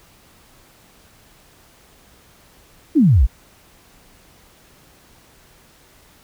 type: exponential sweep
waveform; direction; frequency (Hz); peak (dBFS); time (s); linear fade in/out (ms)
sine; down; 349.8 to 48.19; -9; 2.95-3.27; 20
effects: pink hiss -51 dBFS RMS until 6.23 s